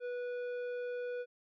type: tone with tanh clipping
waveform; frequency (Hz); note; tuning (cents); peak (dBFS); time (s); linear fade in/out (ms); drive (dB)
triangle; 490.2; B4; -13; -38; 0-1.26; 50; 14
effects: none